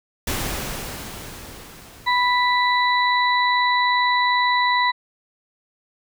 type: noise with exponential decay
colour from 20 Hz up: pink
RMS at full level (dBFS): -24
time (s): 0.27-3.63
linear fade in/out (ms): 5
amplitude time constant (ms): 730
type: harmonic tone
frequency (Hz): 987.8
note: B5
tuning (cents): 0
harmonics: 1 / 2 / 4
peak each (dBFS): -18 / -21 / -25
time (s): 2.06-4.92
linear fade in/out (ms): 20
effects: none